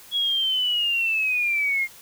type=linear sweep; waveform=sine; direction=down; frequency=3357 to 2112 Hz; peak=-20 dBFS; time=0.11-1.88 s; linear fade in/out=50 ms; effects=white hiss -47 dBFS RMS until 2.01 s